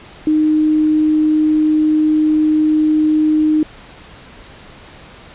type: tone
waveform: sine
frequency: 308.2 Hz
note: D#4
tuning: 16 cents flat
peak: -10 dBFS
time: 0.27-3.63 s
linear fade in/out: 2 ms
effects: pink hiss -39 dBFS RMS until 5.34 s + resampled to 8000 Hz